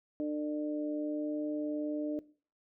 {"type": "harmonic tone", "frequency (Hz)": 149.9, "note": "D3", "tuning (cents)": 36, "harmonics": [2, 3, 4], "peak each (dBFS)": [-32, -44, -39], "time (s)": [0.2, 2.19], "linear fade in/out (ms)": 0, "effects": ["noise-tail reverb RT60 0.4 s tail -19 dB re dry"]}